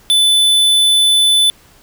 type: tone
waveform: square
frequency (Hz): 3500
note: A7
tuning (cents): -10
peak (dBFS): -9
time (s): 0.1-1.5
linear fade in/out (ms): 0
effects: pink hiss -47 dBFS RMS until 1.82 s